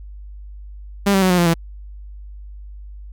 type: tone with pitch steps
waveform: sawtooth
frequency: 200 / 192.85 / 185.96 / 179.32 / 172.91 / 166.73 Hz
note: G3 / G3 / F#3 / F3 / F3 / E3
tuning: +35 / -28 / +9 / +46 / -17 / +20 cents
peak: -9 dBFS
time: 1.06-1.54 s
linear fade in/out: 10 ms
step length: 80 ms
effects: added 50 Hz sine -33 dBFS peak until 3.12 s